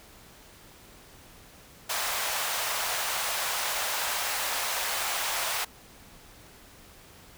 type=high-pass noise; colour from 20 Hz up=pink; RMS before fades=-30 dBFS; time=1.89-5.65 s; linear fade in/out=10 ms; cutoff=650 Hz; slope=24 dB/octave; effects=pink hiss -52 dBFS RMS until 7.37 s